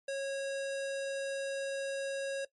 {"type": "tone", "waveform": "square", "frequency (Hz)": 548, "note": "C#5", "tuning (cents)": -20, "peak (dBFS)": -34, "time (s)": [0.08, 2.45], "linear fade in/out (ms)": 5, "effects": ["noise-tail reverb RT60 0.1 s tail -19 dB re dry", "MP3 48 kbps"]}